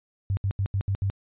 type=tone bursts at uneven times; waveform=sine; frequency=98 Hz; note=G2; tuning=in tune; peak=-22 dBFS; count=6; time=0.3-0.37 / 0.44-0.51 / 0.59-0.66 / 0.74-0.81 / 0.88-0.95 / 1.02-1.1 s; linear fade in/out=0 ms; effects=resampled to 8000 Hz